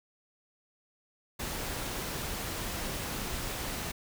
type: noise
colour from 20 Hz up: pink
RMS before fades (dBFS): -36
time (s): 1.39-3.92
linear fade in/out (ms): 10
effects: none